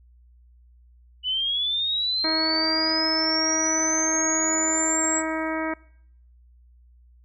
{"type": "linear sweep", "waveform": "sine", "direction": "up", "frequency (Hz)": [2960, 7720], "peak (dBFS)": -22, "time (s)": [1.23, 5.23], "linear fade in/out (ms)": 50}
{"type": "harmonic tone", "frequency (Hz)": 318.3, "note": "D#4", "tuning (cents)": 39, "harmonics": [1, 2, 3, 4, 5, 6, 7], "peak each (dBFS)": [-28, -31, -33, -34, -35, -36, -36], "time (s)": [2.24, 5.74], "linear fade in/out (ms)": 5}
{"effects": ["noise-tail reverb RT60 0.7 s tail -23 dB re dry", "added 60 Hz sine -51 dBFS peak until 7.24 s"]}